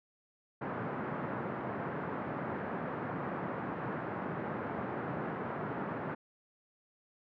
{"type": "band-pass noise", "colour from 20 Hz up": "pink", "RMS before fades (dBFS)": -38, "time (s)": [0.61, 6.15], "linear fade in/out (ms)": 10, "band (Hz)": [130, 1600], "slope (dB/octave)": 24, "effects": []}